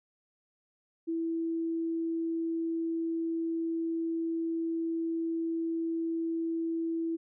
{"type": "tone", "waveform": "sine", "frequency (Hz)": 329.6, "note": "E4", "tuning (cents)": 0, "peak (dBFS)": -29, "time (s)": [1.07, 7.17], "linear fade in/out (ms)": 20, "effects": []}